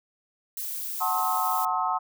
violet noise, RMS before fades -33 dBFS, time 0.57-1.65 s, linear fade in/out 2 ms
sine chord, F# diminished seventh, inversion none, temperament just, 740 / 888 / 1065.6 / 1278.7 Hz, F#5 / A5 / C6 / Eb6, 0 / +16 / +31 / +47 cents, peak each -29 dBFS, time 1-1.99 s, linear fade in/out 20 ms
effects none

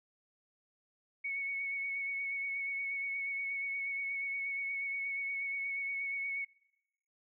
sine tone with vibrato, 2217 Hz, C#7, in tune, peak -34 dBFS, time 1.24-6.45 s, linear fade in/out 10 ms, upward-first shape sine, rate 8.4 Hz, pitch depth 19 cents each way, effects noise-tail reverb RT60 0.9 s tail -25 dB re dry

